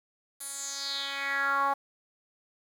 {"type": "tone with band-pass filter sweep", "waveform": "10% pulse", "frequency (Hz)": 277.7, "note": "C#4", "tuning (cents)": 3, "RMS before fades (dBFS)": -31, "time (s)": [0.4, 1.74], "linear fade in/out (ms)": 10, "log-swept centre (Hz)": [11000, 900], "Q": 4, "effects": ["9-bit"]}